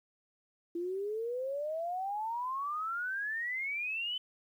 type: exponential sweep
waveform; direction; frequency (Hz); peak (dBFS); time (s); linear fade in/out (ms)
sine; up; 336.1 to 3060; -33; 0.75-4.18; 5
effects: 11-bit